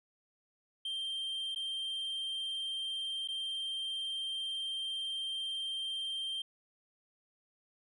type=tone with dropouts; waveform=sine; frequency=3159 Hz; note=G7; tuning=13 cents sharp; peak=-32 dBFS; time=0.85-6.42 s; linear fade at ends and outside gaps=5 ms; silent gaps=1.548-1.559 / 3.276-3.285 s; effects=tanh soft clip ceiling -34 dBFS